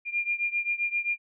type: beating tone pair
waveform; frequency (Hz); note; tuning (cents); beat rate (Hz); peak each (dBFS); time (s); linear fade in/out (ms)
sine; 2400 / 2407.6; D7 / D7; +37 / +42; 7.6; -28 / -30; 0.05-1.18; 50
effects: none